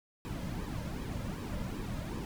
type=noise with flanger; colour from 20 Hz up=brown; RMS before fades=-38 dBFS; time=0.25-2.25 s; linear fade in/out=0 ms; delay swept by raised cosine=1.4 to 2.7 ms; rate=2.6 Hz; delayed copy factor=-0.7; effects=none